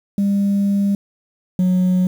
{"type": "tone pair in turn", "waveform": "sine", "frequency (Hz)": [200, 183.09], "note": ["G3", "F#3"], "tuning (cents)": [35, -18], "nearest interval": "major second", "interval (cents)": 153, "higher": "first", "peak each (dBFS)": [-12, -10], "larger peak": "second", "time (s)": [[0.18, 0.95], [1.59, 2.07]], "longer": "first", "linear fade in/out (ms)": 2, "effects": ["tanh soft clip ceiling -12 dBFS", "7-bit"]}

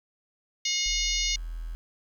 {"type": "harmonic tone", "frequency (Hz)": 720, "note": "F#5", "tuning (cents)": -47, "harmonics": [3, 4, 5, 6, 7, 8, 9], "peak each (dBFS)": [-33, -33, -33, -33, -33, -33, -33], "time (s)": [0.65, 1.36], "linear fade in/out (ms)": 5}
{"type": "tone", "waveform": "sine", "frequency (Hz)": 41.2, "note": "E1", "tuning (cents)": 0, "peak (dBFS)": -32, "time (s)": [0.86, 1.75], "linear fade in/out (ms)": 0}
{"effects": ["9-bit"]}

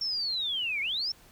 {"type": "linear two-way sweep", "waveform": "sine", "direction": "down then up", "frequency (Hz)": [5470, 2134, 5470], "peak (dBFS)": -28, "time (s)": [0.01, 1.12], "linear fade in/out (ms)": 5, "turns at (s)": 0.81, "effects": ["pink hiss -57 dBFS RMS until 1.31 s"]}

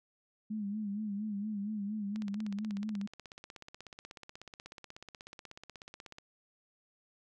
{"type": "tone with vibrato", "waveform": "sine", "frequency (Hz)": 207.7, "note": "G#3", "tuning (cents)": 0, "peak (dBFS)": -34, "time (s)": [0.5, 3.07], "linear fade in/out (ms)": 10, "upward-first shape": "sine", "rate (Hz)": 4.3, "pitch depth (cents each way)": 79}
{"type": "click train", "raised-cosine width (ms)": 0.2, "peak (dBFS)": -30, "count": 67, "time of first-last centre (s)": [2.16, 6.184], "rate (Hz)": 16.4}
{"effects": []}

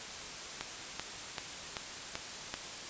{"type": "click train", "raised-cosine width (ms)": 0.2, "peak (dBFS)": -18, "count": 6, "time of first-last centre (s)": [0.61, 2.541], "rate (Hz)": 2.59, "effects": ["white hiss -43 dBFS RMS until 2.89 s", "resampled to 16000 Hz"]}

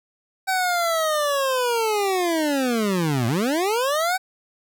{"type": "linear two-way sweep", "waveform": "25% pulse", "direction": "down then up", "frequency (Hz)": [767, 110, 767], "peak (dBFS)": -16, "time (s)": [0.47, 4.18], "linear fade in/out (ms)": 20, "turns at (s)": 3.27, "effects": []}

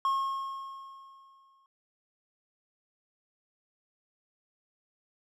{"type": "tone with exponential decay", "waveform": "triangle", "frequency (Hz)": 1083, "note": "C#6", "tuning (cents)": -41, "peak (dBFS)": -22, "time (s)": [0.05, 1.66], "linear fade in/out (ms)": 1, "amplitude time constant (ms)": 350, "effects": []}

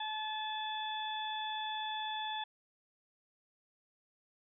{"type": "harmonic tone", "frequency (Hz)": 864, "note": "A5", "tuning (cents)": -32, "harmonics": [1, 2, 3, 4], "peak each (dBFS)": [-38, -45, -51, -41], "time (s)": [0, 2.44], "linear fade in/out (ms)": 5, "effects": []}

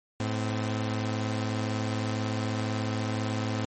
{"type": "tone pair together", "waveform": "sawtooth", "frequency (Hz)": [107.88, 257.7], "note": ["A2", "C4"], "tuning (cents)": [-34, -26], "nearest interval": "octave + minor third", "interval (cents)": 1508, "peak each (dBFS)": [-25, -29], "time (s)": [0.2, 3.65], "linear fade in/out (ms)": 0, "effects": ["MP3 32 kbps"]}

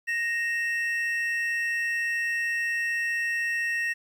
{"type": "tone pair together", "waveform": "triangle", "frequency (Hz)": [1864.7, 2671], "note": ["A#6", "E7"], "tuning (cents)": [0, 22], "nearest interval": "tritone", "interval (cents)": 622, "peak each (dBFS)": [-24, -32], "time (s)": [0.07, 3.94], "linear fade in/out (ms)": 20, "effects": ["10-bit"]}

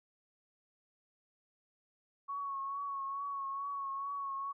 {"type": "tone with vibrato", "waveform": "sine", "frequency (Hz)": 1108.7, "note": "C#6", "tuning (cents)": 0, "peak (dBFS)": -36, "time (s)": [2.28, 4.53], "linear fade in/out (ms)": 20, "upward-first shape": "triangle", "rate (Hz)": 2.3, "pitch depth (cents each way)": 37, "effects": []}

